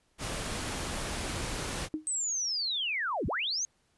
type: noise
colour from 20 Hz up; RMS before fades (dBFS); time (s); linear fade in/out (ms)
pink; -35; 0.18-1.89; 50
type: tone with exponential decay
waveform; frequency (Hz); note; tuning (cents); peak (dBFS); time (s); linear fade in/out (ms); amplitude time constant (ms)
sine; 310; D#4; -6; -26; 1.94-2.08; 0; 29
type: linear two-way sweep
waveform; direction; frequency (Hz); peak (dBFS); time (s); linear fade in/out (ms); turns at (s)
sine; down then up; 8300 to 38.33 to 6620; -29; 2.07-3.65; 0; 3.27
effects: pink hiss -71 dBFS RMS until 3.97 s + resampled to 24000 Hz